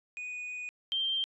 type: tone pair in turn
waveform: triangle / sine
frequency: 2476 / 3156 Hz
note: D#7 / G7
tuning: -9 / +11 cents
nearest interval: major third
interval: 420 cents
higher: second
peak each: -35 / -28 dBFS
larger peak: second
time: 0.17-0.69 / 0.92-1.24 s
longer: first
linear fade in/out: 0 ms
effects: resampled to 24000 Hz